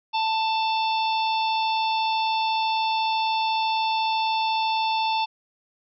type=harmonic tone; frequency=886 Hz; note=A5; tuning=12 cents sharp; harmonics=1 / 3 / 4 / 5 / 6; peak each=-22 / -31 / -31 / -35 / -39 dBFS; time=0.13-5.26 s; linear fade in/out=20 ms; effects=none